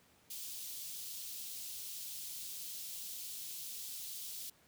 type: high-pass noise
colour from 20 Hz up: white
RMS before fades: -45 dBFS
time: 0.3-4.5 s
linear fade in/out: 5 ms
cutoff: 3100 Hz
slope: 24 dB/octave
effects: pink hiss -67 dBFS RMS until 4.67 s + high-pass 80 Hz 12 dB/octave